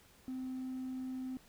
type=tone; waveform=triangle; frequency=258.3 Hz; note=C4; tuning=22 cents flat; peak=-35 dBFS; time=0.28-1.37 s; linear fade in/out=0 ms; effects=tanh soft clip ceiling -34 dBFS + pink hiss -63 dBFS RMS until 1.48 s